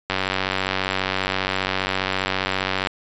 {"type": "click train", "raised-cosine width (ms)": 0.3, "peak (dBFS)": -5, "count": 264, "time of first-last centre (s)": [0.1, 2.871], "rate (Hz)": 94.9, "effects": ["resampled to 16000 Hz"]}